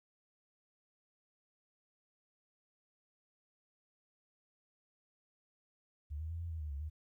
sine tone with pitch steps, 73.8 / 79.5 / 83.5 / 84.8 / 80.8 / 75.7 / 70 / 77.2 Hz, D2 / D#2 / E2 / E2 / E2 / D#2 / C#2 / D#2, +9 / +38 / +23 / +50 / -34 / -47 / +18 / -13 cents, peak -38 dBFS, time 6.1-6.9 s, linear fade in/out 20 ms, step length 100 ms, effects 13-bit

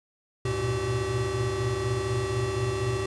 square tone cluster, 71.3 / 101.5 / 117.1 / 121.2 / 384.7 Hz, C#2 / G#2 / A#2 / B2 / G4, +49 / -39 / +8 / -32 / -33 cents, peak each -39 / -35 / -32 / -34 / -30 dBFS, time 0.45-3.06 s, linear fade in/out 5 ms, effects resampled to 22050 Hz + 10-bit

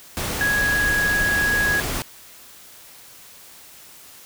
sine tone in noise, 1661.2 Hz, G#6, in tune, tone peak -18 dBFS, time 0.41-1.8 s, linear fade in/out 0 ms, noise pink, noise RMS -26 dBFS, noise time 0.17-2.02 s, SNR +5 dB, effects white hiss -45 dBFS RMS until 4.25 s

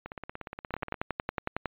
two click trains, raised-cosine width 0.5 ms, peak -14 / -23 dBFS, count 11 / 16, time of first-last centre 0.74-1.657 / 0.06-0.942 s, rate 10.9 / 17 Hz, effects resampled to 8000 Hz

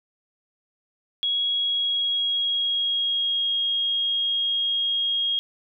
sine tone with pitch glide, 3322 to 3265 Hz, G#7 to G#7, 0 to -30 cents, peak -21 dBFS, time 1.23-5.39 s, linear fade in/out 0 ms, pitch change -30 cents, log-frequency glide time 1.42-3.57 s, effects none

